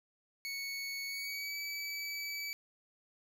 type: tone with pitch glide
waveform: 25% pulse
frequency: 2217 to 2294 Hz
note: C#7 to D7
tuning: 0 to -41 cents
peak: -34 dBFS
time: 0.45-2.53 s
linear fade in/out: 0 ms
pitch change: +59 cents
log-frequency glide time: 1.07-1.57 s
effects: none